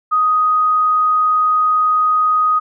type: tone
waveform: sine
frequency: 1249 Hz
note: D#6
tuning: 6 cents sharp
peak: -11 dBFS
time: 0.11-2.6 s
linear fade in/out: 20 ms
effects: none